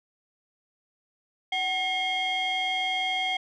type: tone cluster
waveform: sine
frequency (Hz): 751 / 2148 / 3240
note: F#5 / C7 / G#7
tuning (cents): +26 / +45 / -43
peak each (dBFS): -28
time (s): 1.52-3.37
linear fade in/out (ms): 5
effects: tanh soft clip ceiling -20 dBFS